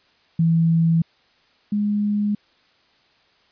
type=tone pair in turn; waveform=sine; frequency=164.81 / 207 Hz; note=E3 / G#3; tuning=0 / -5 cents; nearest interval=major third; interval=395 cents; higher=second; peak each=-14 / -18 dBFS; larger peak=first; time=0.39-1.02 / 1.72-2.35 s; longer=neither; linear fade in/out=5 ms; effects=white hiss -59 dBFS RMS until 3.51 s + resampled to 11025 Hz